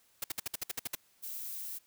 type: noise bursts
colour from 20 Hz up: white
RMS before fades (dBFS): -35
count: 10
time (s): 0.22-0.952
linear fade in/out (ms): 5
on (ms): 21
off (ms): 58
type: noise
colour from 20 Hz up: violet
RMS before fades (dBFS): -41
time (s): 1.22-1.79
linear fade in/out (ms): 20
effects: white hiss -68 dBFS RMS until 1.86 s